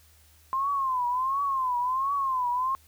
sine tone with vibrato, 1046.5 Hz, C6, in tune, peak -24 dBFS, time 0.53-2.75 s, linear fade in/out 0 ms, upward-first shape triangle, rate 1.4 Hz, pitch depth 150 cents each way, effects added 77 Hz sine -58 dBFS peak until 2.87 s + white hiss -60 dBFS RMS until 2.87 s

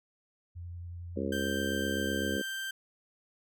sine tone with vibrato, 86.8 Hz, F2, 10 cents flat, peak -39 dBFS, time 0.55-2.38 s, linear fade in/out 20 ms, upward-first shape square, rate 11 Hz, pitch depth 12 cents each way
harmonic tone, 67.9 Hz, C#2, 35 cents flat, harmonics 3 / 4 / 5 / 6 / 7 / 8, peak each -36 / -37 / -38 / -39 / -39 / -40 dBFS, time 1.16-2.42 s, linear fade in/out 10 ms
30% pulse tone, 1568 Hz, G6, in tune, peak -32 dBFS, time 1.32-2.71 s, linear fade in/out 5 ms
effects none

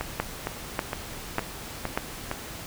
two click trains, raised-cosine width 0.5 ms, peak -13 / -9 dBFS, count 6 / 4, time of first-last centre 0.01-2.314 / 0.2-1.975 s, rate 2.17 / 1.69 Hz, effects pink hiss -39 dBFS RMS until 2.66 s

